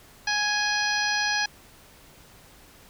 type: harmonic tone with a mistuned harmonic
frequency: 833 Hz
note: G#5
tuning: 5 cents sharp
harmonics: 1 / 2 / 3 / 4 / 5 / 6 / 7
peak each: -30 / -26 / -32 / -37 / -32 / -31 / -35 dBFS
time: 0.27-1.46 s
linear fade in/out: 5 ms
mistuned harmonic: 4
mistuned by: -44 cents
effects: pink hiss -52 dBFS RMS until 2.89 s